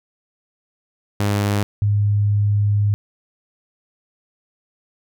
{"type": "tone pair in turn", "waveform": ["sawtooth", "sine"], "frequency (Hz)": [102.1, 102.99], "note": ["G#2", "G#2"], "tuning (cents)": [-29, -14], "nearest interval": "unison", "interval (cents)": 15, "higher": "second", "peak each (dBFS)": [-13, -14], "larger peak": "first", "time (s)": [[1.2, 1.63], [1.82, 2.94]], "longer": "second", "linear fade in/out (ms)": 0, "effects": []}